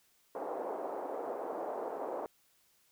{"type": "band-pass noise", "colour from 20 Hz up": "white", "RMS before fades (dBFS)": -39, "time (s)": [0.35, 2.26], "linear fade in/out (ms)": 0, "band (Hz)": [350, 800], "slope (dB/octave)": 24, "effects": ["white hiss -70 dBFS RMS until 2.91 s"]}